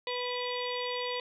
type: harmonic tone with a mistuned harmonic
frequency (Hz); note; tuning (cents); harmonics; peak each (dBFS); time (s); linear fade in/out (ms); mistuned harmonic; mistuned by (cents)
493.9; B4; 0; 1 / 2 / 4 / 5 / 6 / 7 / 8 / 9; -35 / -38 / -41 / -42 / -43 / -43 / -44 / -45; 0.07-1.2; 2; 8; -74
effects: none